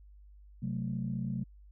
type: chord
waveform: sine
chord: F# diminished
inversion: second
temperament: equal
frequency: 130.81 / 185 / 220 Hz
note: C3 / F#3 / A3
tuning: 0 / 0 / 0 cents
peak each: -35 / -36 / -37 dBFS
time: 0.62-1.44 s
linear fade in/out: 10 ms
effects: tanh soft clip ceiling -23 dBFS + added 50 Hz sine -52 dBFS peak until 1.71 s